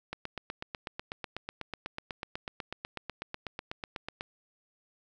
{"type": "click train", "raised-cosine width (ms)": 0.3, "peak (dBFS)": -20, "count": 34, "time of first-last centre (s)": [0.13, 4.209], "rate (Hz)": 8.09, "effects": []}